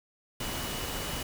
sine tone in noise, 2944 Hz, F#7, 9 cents flat, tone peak -43 dBFS, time 0.4-1.23 s, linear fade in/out 5 ms, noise pink, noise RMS -35 dBFS, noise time 0.4-1.23 s, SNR -11 dB, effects none

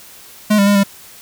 square tone with pitch steps, 211.2 / 199.5 / 203.3 / 198.6 Hz, G#3 / G3 / G#3 / G3, +29 / +31 / -37 / +23 cents, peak -10 dBFS, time 0.5-0.836 s, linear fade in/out 10 ms, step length 84 ms, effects white hiss -40 dBFS RMS until 1.21 s

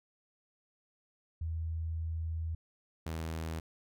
sine / sawtooth tone pair in turn, 81.3 / 80.79 Hz, E2 / E2, -23 / -34 cents, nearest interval unison, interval 11 cents, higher first, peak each -33 / -32 dBFS, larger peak second, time 1.41-2.55 / 3.06-3.6 s, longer first, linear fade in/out 5 ms, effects none

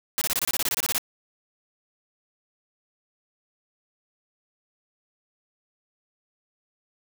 white noise bursts, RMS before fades -25 dBFS, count 14, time 0.18-0.981 s, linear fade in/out 0 ms, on 34 ms, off 25 ms, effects none

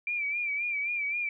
sine tone with vibrato, 2349 Hz, D7, in tune, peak -28 dBFS, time 0.07-1.29 s, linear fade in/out 2 ms, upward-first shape sine, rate 3.8 Hz, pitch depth 65 cents each way, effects none

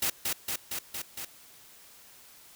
white noise with echo, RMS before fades -28 dBFS, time 0.02-0.1 s, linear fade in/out 5 ms, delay 230 ms, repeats 5, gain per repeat -2 dB, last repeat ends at 1.25 s, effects white hiss -54 dBFS RMS until 2.55 s

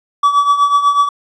triangle tone with tremolo, 1146 Hz, D6, 43 cents flat, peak -4 dBFS, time 0.23-1.09 s, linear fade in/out 5 ms, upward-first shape triangle, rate 8.1 Hz, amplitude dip 75%, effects resampled to 22050 Hz

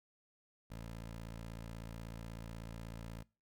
15% pulse tone, 56.3 Hz, A1, 40 cents sharp, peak -39 dBFS, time 0.7-3.23 s, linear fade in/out 10 ms, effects noise-tail reverb RT60 0.3 s tail -22 dB re dry

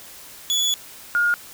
30% pulse / sine tone pair in turn, 3418 / 1424.3 Hz, G#7 / F6, +49 / +34 cents, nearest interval octave + minor third, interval 1515 cents, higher first, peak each -16 dBFS, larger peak neither, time 0.5-0.74 / 1.15-1.34 s, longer first, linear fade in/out 0 ms, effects white hiss -42 dBFS RMS until 1.53 s

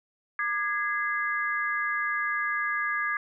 sine tone cluster, 1200 / 1660 / 2056 Hz, D6 / G#6 / C7, +37 / -1 / -31 cents, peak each -31 / -28 / -33 dBFS, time 0.39-3.17 s, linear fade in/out 2 ms, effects none

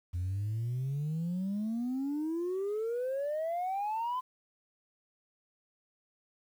sine exponential sweep, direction up, 85.7 to 1033 Hz, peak -29 dBFS, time 0.13-4.21 s, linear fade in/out 20 ms, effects tanh soft clip ceiling -29 dBFS + 10-bit

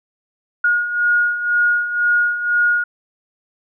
sine beating tone pair, 1436 / 1438 Hz, F6 / F#6, +48 / -50 cents, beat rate 2 Hz, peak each -21 / -15 dBFS, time 0.64-2.84 s, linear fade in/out 5 ms, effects none

